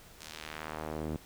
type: tone with band-pass filter sweep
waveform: sawtooth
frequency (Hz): 77.78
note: D#2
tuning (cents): 0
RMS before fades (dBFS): -40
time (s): 0.2-1.17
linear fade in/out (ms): 10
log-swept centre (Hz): 6700 to 250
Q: 0.89
effects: pink hiss -55 dBFS RMS until 1.25 s